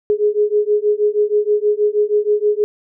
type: beating tone pair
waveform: sine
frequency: 415.3 / 421.6 Hz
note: G#4 / G#4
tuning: 0 / +26 cents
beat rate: 6.3 Hz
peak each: -16 dBFS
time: 0.1-2.64 s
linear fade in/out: 0 ms
effects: none